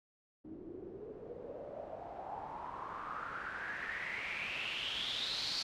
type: noise with low-pass filter sweep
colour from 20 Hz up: white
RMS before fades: -42 dBFS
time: 0.44-5.63 s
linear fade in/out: 10 ms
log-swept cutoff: 300 to 4600 Hz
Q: 6.7
effects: none